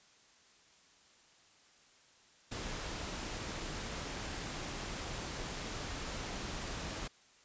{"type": "noise", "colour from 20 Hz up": "pink", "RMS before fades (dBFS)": -41, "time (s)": [2.51, 7.08], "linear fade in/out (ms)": 10, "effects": ["white hiss -64 dBFS RMS until 7.44 s", "resampled to 16000 Hz"]}